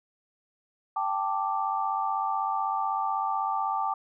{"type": "chord", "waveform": "sine", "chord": "G suspended second", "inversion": "none", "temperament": "equal", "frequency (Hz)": [784, 880, 1174.7], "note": ["G5", "A5", "D6"], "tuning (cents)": [0, 0, 0], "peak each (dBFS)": -30, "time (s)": [0.96, 3.94], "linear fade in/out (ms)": 5, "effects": []}